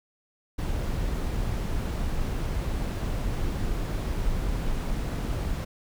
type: noise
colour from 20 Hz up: brown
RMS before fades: -28 dBFS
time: 0.58-5.65 s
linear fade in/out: 10 ms
effects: none